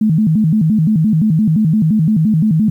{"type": "tone with vibrato", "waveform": "sine", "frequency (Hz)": 185, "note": "F#3", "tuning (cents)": 0, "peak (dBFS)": -9, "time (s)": [0.01, 2.7], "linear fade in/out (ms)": 5, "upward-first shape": "square", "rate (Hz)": 5.8, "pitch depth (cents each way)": 270, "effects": ["8-bit"]}